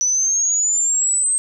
sine exponential sweep, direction up, 5920 to 8372 Hz, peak -15 dBFS, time 0.01-1.38 s, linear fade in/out 0 ms, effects none

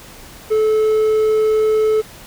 triangle tone, 433.8 Hz, A4, 25 cents flat, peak -10 dBFS, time 0.5-2.02 s, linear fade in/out 20 ms, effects pink hiss -39 dBFS RMS until 2.26 s

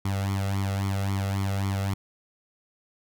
sawtooth tone with flanger, 98 Hz, G2, in tune, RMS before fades -27 dBFS, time 0.05-1.94 s, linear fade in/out 5 ms, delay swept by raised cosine 0.9 to 1.53 ms, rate 3.7 Hz, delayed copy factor +0.85, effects none

